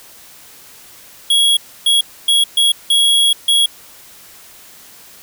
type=tone bursts at uneven times; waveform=square; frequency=3322 Hz; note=G#7; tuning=in tune; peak=-10 dBFS; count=6; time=1.3-1.57 / 1.86-2.01 / 2.28-2.44 / 2.57-2.72 / 2.9-3.33 / 3.48-3.66 s; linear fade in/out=5 ms; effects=white hiss -41 dBFS RMS until 5.22 s